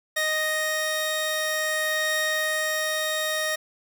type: tone pair together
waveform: sawtooth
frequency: 621.4 / 1864.7 Hz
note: D#5 / A#6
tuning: -2 / 0 cents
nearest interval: octave + perfect fifth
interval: 1902 cents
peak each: -24 / -22 dBFS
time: 0.16-3.56 s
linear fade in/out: 10 ms
effects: none